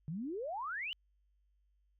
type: exponential sweep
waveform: sine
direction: up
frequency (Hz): 145.5 to 3093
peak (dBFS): -37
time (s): 0.08-0.93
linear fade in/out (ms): 0
effects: added 50 Hz sine -70 dBFS peak until 1.99 s